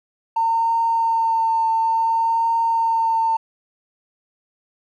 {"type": "tone with vibrato", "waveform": "triangle", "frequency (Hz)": 908, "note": "A#5", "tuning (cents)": -46, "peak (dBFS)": -12, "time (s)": [0.36, 3.37], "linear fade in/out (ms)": 10, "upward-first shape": "triangle", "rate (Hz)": 0.57, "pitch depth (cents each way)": 19, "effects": ["tanh soft clip ceiling -14 dBFS"]}